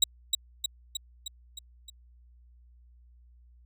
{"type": "tone with echo", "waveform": "30% pulse", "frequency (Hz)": 3832, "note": "A#7", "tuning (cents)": 47, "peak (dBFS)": -15, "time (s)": [0.02, 0.04], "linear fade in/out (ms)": 5, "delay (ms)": 310, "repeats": 6, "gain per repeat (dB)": -4, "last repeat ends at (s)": 1.9, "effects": ["added 60 Hz sine -54 dBFS peak until 3.65 s"]}